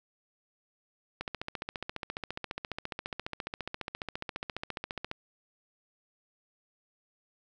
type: click train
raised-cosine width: 0.3 ms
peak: -19 dBFS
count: 58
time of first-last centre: 1.21-5.114 s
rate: 14.6 Hz
effects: none